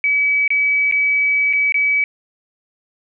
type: tone with dropouts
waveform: sine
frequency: 2284 Hz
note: D7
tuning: 49 cents flat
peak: -13 dBFS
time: 0.04-2.04 s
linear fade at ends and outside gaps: 1 ms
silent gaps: 0.478-0.504 / 0.913-0.923 / 1.529-1.534 / 1.722-1.743 s
effects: none

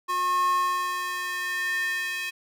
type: tone with high-pass filter sweep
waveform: square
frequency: 361.2 Hz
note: F#4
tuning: 42 cents flat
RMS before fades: -27 dBFS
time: 0.08-2.31 s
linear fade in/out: 20 ms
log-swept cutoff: 920 to 2200 Hz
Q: 5.4
effects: none

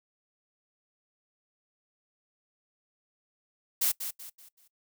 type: noise with echo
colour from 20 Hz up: blue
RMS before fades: -26 dBFS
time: 3.81-3.92 s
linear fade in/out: 10 ms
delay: 190 ms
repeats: 4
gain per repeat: -9 dB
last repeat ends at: 4.68 s
effects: noise-tail reverb RT60 0.1 s tail -20 dB re dry

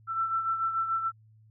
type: beating tone pair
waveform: sine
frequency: 1336 / 1342.9 Hz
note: E6 / E6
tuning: +23 / +32 cents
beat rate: 6.9 Hz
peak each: -27 / -35 dBFS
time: 0.07-1.12 s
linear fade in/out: 50 ms
effects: added 109 Hz sine -55 dBFS peak until 1.5 s

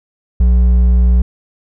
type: tone with hard clipping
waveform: triangle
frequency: 60.6 Hz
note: B1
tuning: 32 cents flat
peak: -8 dBFS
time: 0.4-1.22 s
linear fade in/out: 5 ms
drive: 8 dB
effects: none

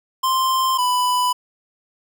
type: tone pair in turn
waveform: square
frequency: 1046.5 / 994.1 Hz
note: C6 / B5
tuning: 0 / +11 cents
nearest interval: minor second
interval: 89 cents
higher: first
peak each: -17 dBFS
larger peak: neither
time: 0.23-0.78 / 0.78-1.33 s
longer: neither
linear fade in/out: 10 ms
effects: none

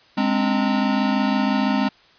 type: tone cluster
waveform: square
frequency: 206.5 / 261.8 / 287.8 / 918 Hz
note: G#3 / C4 / D4 / A#5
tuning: -10 / +1 / -35 / -27 cents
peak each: -22 / -22 / -30 / -29 dBFS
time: 0.17-1.89 s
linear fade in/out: 10 ms
effects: white hiss -53 dBFS RMS until 2.18 s + resampled to 11025 Hz

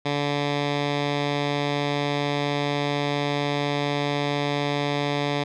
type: tone with low-pass filter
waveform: 10% pulse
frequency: 144.3 Hz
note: D3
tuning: 30 cents flat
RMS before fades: -25 dBFS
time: 0.05-5.44 s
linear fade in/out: 10 ms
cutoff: 3900 Hz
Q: 1.8
effects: none

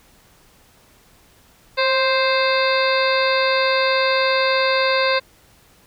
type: harmonic tone with a mistuned harmonic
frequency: 523.3 Hz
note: C5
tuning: in tune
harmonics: 1 / 2 / 3 / 4 / 5 / 7 / 8 / 9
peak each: -19 / -22 / -24 / -25 / -26 / -27 / -28 / -29 dBFS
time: 1.77-5.2 s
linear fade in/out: 20 ms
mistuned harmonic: 1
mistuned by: +26 cents
effects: pink hiss -53 dBFS RMS until 5.86 s

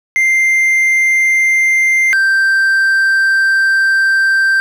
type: tone pair in turn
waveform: triangle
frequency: 2093 / 1568 Hz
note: C7 / G6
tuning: 0 / 0 cents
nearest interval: perfect fourth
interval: 500 cents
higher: first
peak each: -7 dBFS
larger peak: neither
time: 0.16-2.13 / 2.13-4.6 s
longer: second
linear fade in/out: 0 ms
effects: none

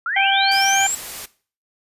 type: linear sweep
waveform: sine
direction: up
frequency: 1305 to 7790 Hz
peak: -20 dBFS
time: 0.06-0.95 s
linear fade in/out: 2 ms
type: harmonic tone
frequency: 784 Hz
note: G5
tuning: in tune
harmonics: 1 / 2 / 3 / 4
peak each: -18 / -21 / -23 / -24 dBFS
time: 0.16-0.87 s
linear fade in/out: 5 ms
type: noise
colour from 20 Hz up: white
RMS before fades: -32 dBFS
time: 0.51-1.26 s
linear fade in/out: 10 ms
effects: noise-tail reverb RT60 0.4 s tail -18 dB re dry + resampled to 32000 Hz

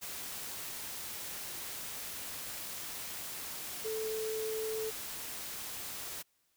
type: tone in noise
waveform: sine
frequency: 438.3 Hz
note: A4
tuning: 7 cents flat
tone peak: -34 dBFS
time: 3.84-4.91 s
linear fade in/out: 20 ms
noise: white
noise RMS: -42 dBFS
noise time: 0.01-6.23 s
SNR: +5 dB
effects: white hiss -75 dBFS RMS until 6.56 s

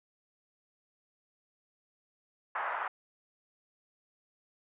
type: band-pass noise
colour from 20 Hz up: pink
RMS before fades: -35 dBFS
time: 2.55-2.88 s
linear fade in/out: 5 ms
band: 810 to 1600 Hz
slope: 24 dB/octave
effects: resampled to 8000 Hz

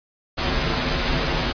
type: noise with comb filter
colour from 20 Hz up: pink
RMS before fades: -22 dBFS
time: 0.37-1.53 s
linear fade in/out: 20 ms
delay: 10 ms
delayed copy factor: -0.95
effects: resampled to 11025 Hz

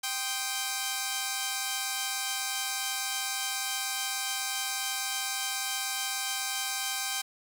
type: chord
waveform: 5% pulse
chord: C minor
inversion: second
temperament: equal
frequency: 784 / 1046.5 / 1244.5 Hz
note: G5 / C6 / Eb6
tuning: 0 / 0 / 0 cents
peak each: -20 / -26 / -26 dBFS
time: 0.03-7.22 s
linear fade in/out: 10 ms
effects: none

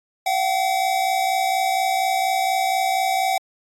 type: tone pair together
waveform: square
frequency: 695.8 / 760 Hz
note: F5 / F#5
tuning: -7 / +46 cents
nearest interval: major second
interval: 153 cents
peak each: -26 / -20 dBFS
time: 0.26-3.38 s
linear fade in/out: 5 ms
effects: AAC 64 kbps

